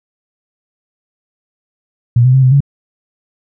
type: tone with pitch steps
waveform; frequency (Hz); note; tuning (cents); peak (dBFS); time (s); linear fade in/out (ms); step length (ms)
sine; 119.7 / 128.1 / 132.8 / 128.7 / 140.2; A#2 / C3 / C3 / C3 / C#3; +46 / -36 / +26 / -28 / +20; -5; 2.16-2.605; 5; 89
effects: none